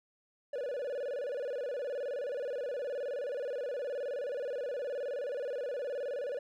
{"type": "tone with vibrato", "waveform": "triangle", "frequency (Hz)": 530, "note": "C5", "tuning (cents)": 22, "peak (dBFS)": -32, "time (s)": [0.53, 6.39], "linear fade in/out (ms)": 5, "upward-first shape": "square", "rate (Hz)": 19, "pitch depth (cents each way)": 140, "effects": []}